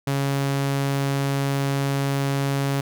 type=tone; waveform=sawtooth; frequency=138.59 Hz; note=C#3; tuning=in tune; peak=-17 dBFS; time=0.07-2.81 s; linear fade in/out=5 ms; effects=none